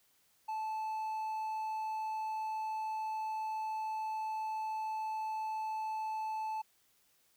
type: tone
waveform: triangle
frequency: 873 Hz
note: A5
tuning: 14 cents flat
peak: -33 dBFS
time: 0.48-6.62 s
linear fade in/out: 10 ms
effects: white hiss -71 dBFS RMS until 7.36 s